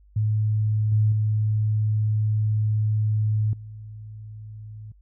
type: tone with level steps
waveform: sine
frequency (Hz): 107.3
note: A2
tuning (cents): -43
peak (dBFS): -19 / -16 / -19 / -36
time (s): 0.16-4.92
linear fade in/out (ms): 5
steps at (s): 0.92 / 1.12 / 3.53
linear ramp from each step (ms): 2
effects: added 50 Hz sine -51 dBFS peak until 5.01 s